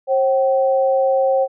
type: tone pair together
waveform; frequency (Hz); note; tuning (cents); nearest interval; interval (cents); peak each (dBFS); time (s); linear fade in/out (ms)
sine; 536 / 765; C5 / G5; +42 / -42; tritone; 616; -14 / -20; 0.07-1.48; 50
effects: none

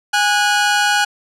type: tone pair together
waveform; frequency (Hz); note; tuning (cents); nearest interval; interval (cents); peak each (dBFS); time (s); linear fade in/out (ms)
sawtooth; 822.2 / 1465; G#5 / F#6; -18 / -18; minor seventh; 1000; -12; 0.13-1.05; 10
effects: low-pass 9000 Hz 12 dB/octave

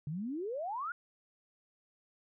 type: exponential sweep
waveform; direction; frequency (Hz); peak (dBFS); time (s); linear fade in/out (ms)
sine; up; 139.4 to 1477; -35; 0.07-0.92; 2
effects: none

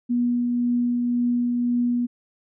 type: tone with tremolo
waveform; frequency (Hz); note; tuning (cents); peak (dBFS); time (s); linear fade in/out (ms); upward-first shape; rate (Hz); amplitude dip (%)
sine; 242.1; B3; -34; -18; 0.09-2.07; 20; triangle; 1.9; 25
effects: none

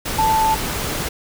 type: tone in noise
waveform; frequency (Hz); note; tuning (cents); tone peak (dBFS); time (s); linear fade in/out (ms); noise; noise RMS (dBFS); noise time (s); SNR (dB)
sine; 880; A5; 0; -14; 0.18-0.55; 10; pink; -24; 0.05-1.09; +7
effects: none

